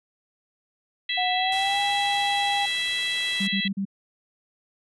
harmonic tone, 659.3 Hz, E5, in tune, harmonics 3 / 4 / 5 / 6, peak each -29 / -32 / -28 / -31 dBFS, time 1.09-3.68 s, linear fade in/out 5 ms
sine tone with pitch glide, 732 to 807.5 Hz, F#5 to G#5, -19 to -49 cents, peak -24 dBFS, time 1.17-2.66 s, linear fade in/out 10 ms, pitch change +170 cents, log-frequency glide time 1.33-1.8 s
white band-stop noise, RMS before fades -38 dBFS, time 1.52-3.47 s, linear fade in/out 2 ms, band 220 to 340 Hz, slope 96 dB/octave
sine tone bursts, 196 Hz, G3, in tune, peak -24 dBFS, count 4, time 3.4-3.853 s, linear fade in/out 10 ms, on 84 ms, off 39 ms
effects resampled to 24000 Hz

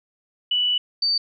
sine tone pair in turn, 2960 / 4594 Hz, F#7 / D8, 0 / -39 cents, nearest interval minor sixth, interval 761 cents, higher second, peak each -18 dBFS, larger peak neither, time 0.51-0.78 / 1.02-1.18 s, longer first, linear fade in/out 5 ms, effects none

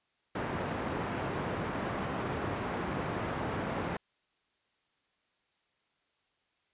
pink band-pass noise, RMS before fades -35 dBFS, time 0.35-3.97 s, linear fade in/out 5 ms, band 110 to 1600 Hz, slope 12 dB/octave, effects white hiss -75 dBFS RMS until 6.73 s + resampled to 8000 Hz

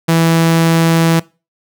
sawtooth tone, 164.81 Hz, E3, in tune, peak -5 dBFS, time 0.08-1.2 s, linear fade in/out 10 ms, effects noise-tail reverb RT60 0.3 s tail -22 dB re dry

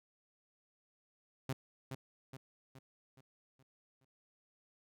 sawtooth tone with echo, 132.7 Hz, C3, 25 cents sharp, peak -31 dBFS, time 1.49-1.53 s, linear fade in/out 5 ms, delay 420 ms, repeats 6, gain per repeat -6 dB, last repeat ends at 4.05 s, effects none

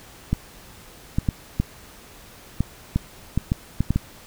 clicks, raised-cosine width 5 ms, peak -7 dBFS, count 11, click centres 0.33 / 1.185 / 1.288 / 1.6 / 2.606 / 2.96 / 3.376 / 3.519 / 3.806 / 3.906 / 3.96 s, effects pink hiss -46 dBFS RMS until 4.26 s

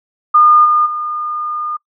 sine tone with level steps, 1216 Hz, D#6, 40 cents flat, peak -5 / -9 / -18 dBFS, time 0.34-1.77 s, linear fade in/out 10 ms, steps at 0.64 / 0.85 s, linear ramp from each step 20 ms, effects noise-tail reverb RT60 0.1 s tail -23 dB re dry

